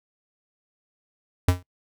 square tone with exponential decay, 90 Hz, F#2, 47 cents flat, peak -13 dBFS, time 1.48-1.63 s, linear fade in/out 5 ms, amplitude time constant 31 ms, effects noise-tail reverb RT60 0.1 s tail -20 dB re dry

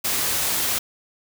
white noise, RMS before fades -23 dBFS, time 0.04-0.79 s, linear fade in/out 10 ms, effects none

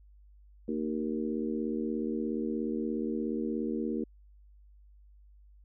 harmonic tone with a mistuned harmonic, 76.9 Hz, D#2, 20 cents flat, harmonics 3 / 4 / 5 / 6, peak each -33 / -35 / -37 / -39 dBFS, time 0.68-4.04 s, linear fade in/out 5 ms, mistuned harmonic 6, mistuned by +27 cents, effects added 50 Hz sine -54 dBFS peak until 5.64 s

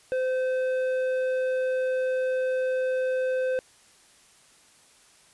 sine tone with tanh clipping, 515 Hz, C5, 28 cents flat, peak -25 dBFS, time 0.12-3.59 s, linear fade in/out 0 ms, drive 9 dB, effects white hiss -57 dBFS RMS until 5.33 s + resampled to 24000 Hz

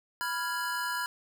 square chord, F diminished, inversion second, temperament equal, 987.8 / 1396.9 / 1661.2 Hz, Cb6 / F6 / Ab6, 0 / 0 / 0 cents, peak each -35 / -36 / -36 dBFS, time 0.21-1.06 s, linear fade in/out 0 ms, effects none

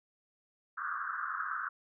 white band-pass noise, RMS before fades -37 dBFS, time 0.77-1.69 s, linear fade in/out 10 ms, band 1100 to 1600 Hz, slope 96 dB/octave, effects none

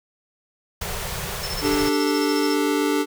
pink band-stop noise, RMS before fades -29 dBFS, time 0.81-1.89 s, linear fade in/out 5 ms, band 200 to 370 Hz, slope 96 dB/octave
sine tone with tremolo, 5320 Hz, E8, 15 cents sharp, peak -28 dBFS, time 1.43-2.56 s, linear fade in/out 5 ms, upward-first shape square, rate 14 Hz, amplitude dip 75%
square chord, D suspended fourth, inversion none, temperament equal, 293.7 / 392 / 440 Hz, D4 / G4 / A4, 0 / 0 / 0 cents, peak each -22 / -26 / -26 dBFS, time 1.61-3.06 s, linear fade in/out 50 ms
effects none

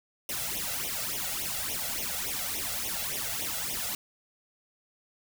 white noise with flanger, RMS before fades -33 dBFS, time 0.29-3.95 s, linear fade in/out 2 ms, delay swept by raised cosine 0.32 to 1.52 ms, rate 3.5 Hz, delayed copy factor +0.9, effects none

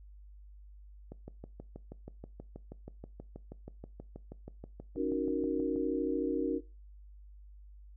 click train, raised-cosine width 2 ms, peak -31 dBFS, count 30, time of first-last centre 1.12-5.76 s, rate 6.25 Hz
sine chord, D# minor seventh, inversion third, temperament equal, 277.2 / 311.1 / 370 / 466.2 Hz, C#4 / D#4 / F#4 / A#4, 0 / 0 / 0 / 0 cents, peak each -35 dBFS, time 4.95-6.61 s, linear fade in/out 50 ms
effects noise-tail reverb RT60 0.3 s tail -21 dB re dry + added 50 Hz sine -50 dBFS peak until 7.96 s

